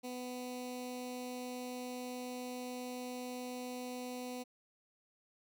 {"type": "tone with notch filter", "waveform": "15% pulse", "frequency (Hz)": 249.6, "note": "B3", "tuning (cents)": 19, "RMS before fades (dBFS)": -43, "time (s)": [0.03, 4.44], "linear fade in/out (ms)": 20, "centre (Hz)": 1400, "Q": 0.71, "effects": []}